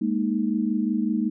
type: chord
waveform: sine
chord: Ab suspended second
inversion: none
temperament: equal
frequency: 207.7 / 233.1 / 311.1 Hz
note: Ab3 / Bb3 / Eb4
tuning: 0 / 0 / 0 cents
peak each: -25 / -25 / -27 dBFS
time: 0.01-1.3 s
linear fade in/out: 10 ms
effects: none